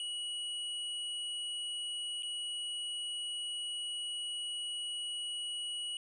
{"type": "tone with dropouts", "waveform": "square", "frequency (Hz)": 2925, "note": "F#7", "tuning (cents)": -21, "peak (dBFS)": -37, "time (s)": [0, 5.97], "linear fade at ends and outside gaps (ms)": 1, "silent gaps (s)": [2.224, 2.231], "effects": ["resampled to 24000 Hz"]}